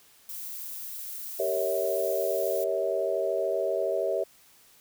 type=noise; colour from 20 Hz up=violet; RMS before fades=-38 dBFS; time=0.29-2.64 s; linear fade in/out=0 ms
type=chord; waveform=sine; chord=G diminished seventh; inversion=none; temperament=equal with one note detuned; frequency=392 / 466.2 / 554.4 / 647.2 Hz; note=G4 / Bb4 / Db5 / Fb5; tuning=0 / 0 / 0 / -32 cents; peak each=-31 / -33 / -30 / -29 dBFS; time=1.39-4.24 s; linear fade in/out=10 ms
effects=white hiss -58 dBFS RMS until 4.8 s